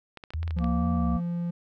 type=clicks; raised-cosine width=0.3 ms; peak=-25 dBFS; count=9; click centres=0.173 / 0.238 / 0.305 / 0.336 / 0.43 / 0.478 / 0.508 / 0.587 / 0.643 s
type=tone with vibrato; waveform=sine; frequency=76 Hz; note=D#2; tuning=40 cents flat; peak=-27 dBFS; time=0.34-1.17 s; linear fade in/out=5 ms; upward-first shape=sine; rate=2.2 Hz; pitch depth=160 cents each way
type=tone; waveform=triangle; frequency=172.5 Hz; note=F3; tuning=21 cents flat; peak=-25 dBFS; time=0.56-1.51 s; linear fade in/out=10 ms
type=harmonic tone; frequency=233.1 Hz; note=A#3; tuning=in tune; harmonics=1 / 3 / 5; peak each=-27 / -37 / -37 dBFS; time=0.59-1.21 s; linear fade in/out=50 ms
effects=none